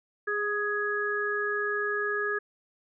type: tone cluster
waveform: sine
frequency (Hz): 412.9 / 1247 / 1671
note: G#4 / D#6 / G#6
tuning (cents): -10 / +3 / +10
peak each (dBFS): -31 / -34 / -29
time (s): 0.27-2.39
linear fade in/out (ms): 10
effects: none